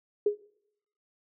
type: tone with exponential decay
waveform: sine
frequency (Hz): 415.3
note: G#4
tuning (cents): 0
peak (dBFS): -18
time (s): 0.26-0.42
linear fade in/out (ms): 5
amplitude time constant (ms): 33
effects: noise-tail reverb RT60 0.7 s tail -20 dB re dry